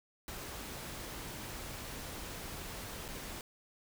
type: noise with dropouts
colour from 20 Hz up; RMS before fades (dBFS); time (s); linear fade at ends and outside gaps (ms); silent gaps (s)
pink; -44; 0.28-3.41; 1; 3.081-3.086
effects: none